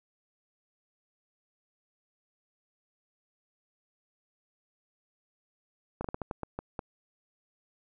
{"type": "slowing click train", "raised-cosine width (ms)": 1, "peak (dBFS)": -20, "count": 9, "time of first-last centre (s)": [6.01, 6.792], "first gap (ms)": 34, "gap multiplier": 1.29, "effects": []}